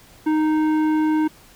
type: tone with tanh clipping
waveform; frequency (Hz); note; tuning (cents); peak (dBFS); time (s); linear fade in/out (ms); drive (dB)
triangle; 310; D#4; -6; -18; 0.26-1.28; 10; 16
effects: pink hiss -49 dBFS RMS until 1.55 s